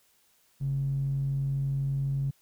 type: tone with band-pass filter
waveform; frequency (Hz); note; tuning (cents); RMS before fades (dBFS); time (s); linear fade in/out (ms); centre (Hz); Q
square; 46; F#1; -9; -29; 0.6-2.31; 10; 140; 9
effects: white hiss -66 dBFS RMS until 2.41 s